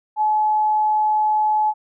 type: tone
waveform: sine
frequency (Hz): 855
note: A5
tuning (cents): -50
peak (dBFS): -15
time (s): 0.16-1.74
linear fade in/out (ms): 50
effects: none